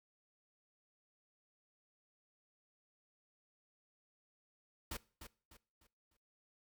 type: noise with echo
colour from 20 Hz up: pink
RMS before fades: -43 dBFS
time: 4.91-4.97 s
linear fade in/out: 5 ms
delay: 300 ms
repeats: 4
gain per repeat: -9 dB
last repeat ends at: 6.17 s
effects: noise-tail reverb RT60 0.4 s tail -20 dB re dry